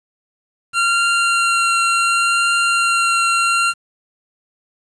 25% pulse tone with vibrato, 1379 Hz, F6, 22 cents flat, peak -10 dBFS, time 0.73-3.74 s, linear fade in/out 50 ms, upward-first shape triangle, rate 0.69 Hz, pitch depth 12 cents each way, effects resampled to 22050 Hz + 7-bit

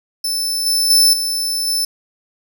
sawtooth tone with level steps, 5280 Hz, E8, 2 cents sharp, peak -15 / -11 / -6 / -15 / -13 dBFS, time 0.24-1.85 s, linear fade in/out 5 ms, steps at 0.66 / 0.9 / 1.13 / 1.67 s, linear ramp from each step 5 ms, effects none

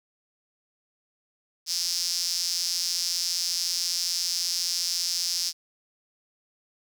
sawtooth tone with high-pass filter, 174.61 Hz, F3, in tune, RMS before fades -28 dBFS, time 1.66-5.53 s, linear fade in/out 50 ms, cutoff 5200 Hz, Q 6, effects none

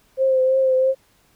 sine tone with vibrato, 524 Hz, C5, 2 cents sharp, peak -14 dBFS, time 0.17-0.95 s, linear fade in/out 50 ms, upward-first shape triangle, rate 3 Hz, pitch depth 30 cents each way, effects pink hiss -59 dBFS RMS until 1.35 s

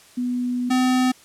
sine / square tone pair in turn, 246.9 / 254.7 Hz, B3 / C4, 0 / -46 cents, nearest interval minor second, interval 54 cents, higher second, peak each -21 / -17 dBFS, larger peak second, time 0.17-0.7 / 0.7-1.12 s, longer first, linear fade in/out 10 ms, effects white hiss -50 dBFS RMS until 1.24 s + low-pass 10000 Hz 12 dB/octave

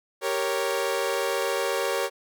sawtooth chord, G diminished, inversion none, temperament equal, 392 / 466.2 / 554.4 Hz, G4 / Bb4 / Db5, 0 / 0 / 0 cents, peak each -26 / -25 / -24 dBFS, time 0.21-2.1 s, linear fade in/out 50 ms, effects none

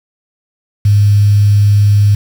sine tone with quantisation, 102.6 Hz, G#2, 21 cents flat, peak -5 dBFS, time 0.85-2.15 s, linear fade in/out 5 ms, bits 5, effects none

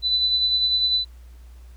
sine tone with tremolo, 3993 Hz, B7, 18 cents sharp, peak -16 dBFS, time 0.02-1.05 s, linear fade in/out 50 ms, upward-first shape sine, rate 10 Hz, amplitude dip 40%, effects added 60 Hz sine -41 dBFS peak until 1.76 s + pink hiss -59 dBFS RMS until 1.76 s

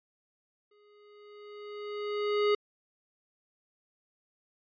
square tone with exponential growth, 415.3 Hz, G#4, in tune, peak -23 dBFS, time 0.71-2.55 s, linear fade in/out 5 ms, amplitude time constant 400 ms, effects resampled to 11025 Hz

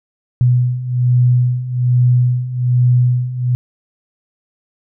sine beating tone pair, 123.1 / 124.3 Hz, B2 / B2, -5 / +12 cents, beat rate 1.2 Hz, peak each -16 / -12 dBFS, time 0.41-3.55 s, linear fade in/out 0 ms, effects none

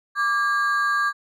triangle ring-modulated tone, 1396.9 Hz, F6, in tune, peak -14 dBFS, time 0.15-1.13 s, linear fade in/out 50 ms, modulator 227 Hz, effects none

